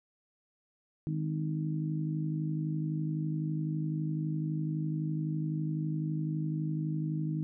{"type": "harmonic tone", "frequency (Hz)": 51.91, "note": "G#1", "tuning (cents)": 0, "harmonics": [3, 4, 5, 6], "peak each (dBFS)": [-31, -43, -42, -38], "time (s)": [1.07, 7.43], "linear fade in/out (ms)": 0, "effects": []}